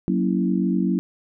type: chord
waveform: sine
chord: F# dominant seventh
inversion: none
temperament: equal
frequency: 185 / 233.1 / 277.2 / 329.6 Hz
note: F#3 / A#3 / C#4 / E4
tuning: 0 / 0 / 0 / 0 cents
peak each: -21 / -25 / -26 / -26 dBFS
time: 0.08-0.99 s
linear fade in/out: 0 ms
effects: none